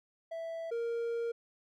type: tone pair in turn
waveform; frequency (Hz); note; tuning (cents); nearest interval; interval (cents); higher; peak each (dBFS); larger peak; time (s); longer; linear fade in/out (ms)
triangle; 659.3 / 466.2; E5 / A#4; 0 / 0; tritone; 600; first; -35 / -30; second; 0.31-0.71 / 0.71-1.32; second; 10
effects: none